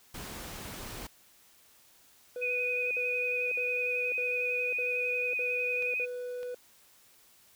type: noise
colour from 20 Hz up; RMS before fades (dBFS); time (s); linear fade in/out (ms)
pink; -42; 0.14-1.07; 5
type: tone bursts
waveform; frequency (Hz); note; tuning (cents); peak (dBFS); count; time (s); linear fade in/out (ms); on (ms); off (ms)
triangle; 493.9; B4; 0; -33; 7; 2.36-6.546; 2; 550; 56
type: tone with vibrato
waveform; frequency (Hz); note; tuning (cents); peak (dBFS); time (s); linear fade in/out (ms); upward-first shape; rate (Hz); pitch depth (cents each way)
sine; 2489; D#7; 0; -29; 2.41-6.06; 20; sine; 11; 22
type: clicks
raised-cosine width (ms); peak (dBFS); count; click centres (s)
0.2; -30 / -32; 2; 5.824 / 6.431
effects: white hiss -61 dBFS RMS until 7.55 s